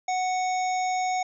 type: harmonic tone with a mistuned harmonic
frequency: 740 Hz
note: F#5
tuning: in tune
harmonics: 1 / 3 / 5 / 7 / 9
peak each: -24 / -34 / -43 / -44 / -38 dBFS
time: 0.08-1.23 s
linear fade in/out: 5 ms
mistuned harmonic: 7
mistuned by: +74 cents
effects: none